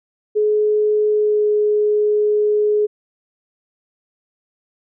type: tone with pitch glide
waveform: sine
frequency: 423.5 to 420.3 Hz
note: G#4 to G#4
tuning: +34 to +21 cents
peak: -13 dBFS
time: 0.35-2.87 s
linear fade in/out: 20 ms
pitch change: -13 cents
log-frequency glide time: 1.1-1.48 s
effects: none